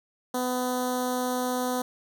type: tone with notch filter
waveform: 10% pulse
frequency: 250.9 Hz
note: B3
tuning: 28 cents sharp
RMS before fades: -28 dBFS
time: 0.34-1.82 s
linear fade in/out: 5 ms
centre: 2300 Hz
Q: 0.51
effects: none